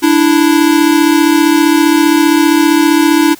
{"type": "tone pair together", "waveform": "square", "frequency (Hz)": [294.4, 329.6], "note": ["D4", "E4"], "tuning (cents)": [4, 0], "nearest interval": "major second", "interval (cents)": 196, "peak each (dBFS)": -10, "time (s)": [0.02, 3.35], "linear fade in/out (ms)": 20, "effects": ["white hiss -37 dBFS RMS until 3.39 s"]}